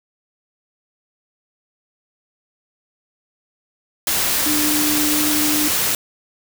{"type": "tone in noise", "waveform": "sine", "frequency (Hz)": 300, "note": "D4", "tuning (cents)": 37, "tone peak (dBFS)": -20, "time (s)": [4.46, 5.68], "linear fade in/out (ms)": 2, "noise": "white", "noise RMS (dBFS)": -19, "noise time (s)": [4.07, 5.95], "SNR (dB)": -4, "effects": []}